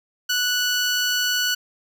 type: tone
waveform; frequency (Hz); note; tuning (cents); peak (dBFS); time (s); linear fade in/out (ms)
15% pulse; 1478; F#6; -2; -13; 0.29-1.55; 10
effects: none